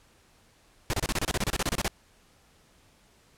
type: noise bursts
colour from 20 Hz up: pink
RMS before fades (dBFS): -27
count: 16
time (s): 0.9-1.879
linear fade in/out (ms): 0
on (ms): 34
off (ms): 29
effects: pink hiss -61 dBFS RMS until 3.37 s + low-pass 11000 Hz 12 dB/octave